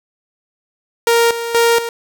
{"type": "tone with tremolo", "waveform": "sawtooth", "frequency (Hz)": 466.2, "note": "A#4", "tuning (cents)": 0, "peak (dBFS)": -6, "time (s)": [1.07, 1.89], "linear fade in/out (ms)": 2, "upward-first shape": "square", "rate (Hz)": 2.1, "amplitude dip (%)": 70, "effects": ["8-bit"]}